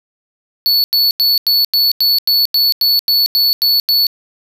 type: tone bursts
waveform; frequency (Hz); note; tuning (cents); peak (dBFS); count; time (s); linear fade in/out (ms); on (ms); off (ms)
square; 4435; C#8; 0; -10; 13; 0.66-4.068; 0; 180; 89
effects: none